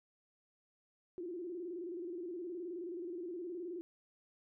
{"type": "tone with vibrato", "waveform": "sine", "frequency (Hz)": 349.2, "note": "F4", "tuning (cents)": 0, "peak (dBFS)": -40, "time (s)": [1.18, 3.81], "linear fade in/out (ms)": 0, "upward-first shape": "square", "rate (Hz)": 19, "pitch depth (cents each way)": 80, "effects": []}